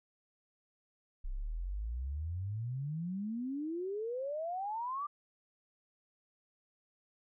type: exponential sweep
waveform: sine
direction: up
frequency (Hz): 30.44 to 1200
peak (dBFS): -35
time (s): 1.24-5.07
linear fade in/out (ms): 10
effects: none